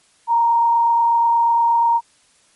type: tone with frequency modulation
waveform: sine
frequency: 932.3 Hz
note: A#5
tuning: in tune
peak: -12 dBFS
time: 0.27-2.01 s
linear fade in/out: 50 ms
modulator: 28.3 Hz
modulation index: 0.37
effects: white hiss -56 dBFS RMS until 2.55 s + MP3 48 kbps